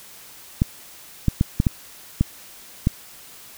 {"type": "clicks", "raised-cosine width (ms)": 5, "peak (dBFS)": -4, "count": 7, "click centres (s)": [0.619, 1.283, 1.411, 1.601, 1.668, 2.21, 2.871], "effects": ["white hiss -44 dBFS RMS until 3.57 s"]}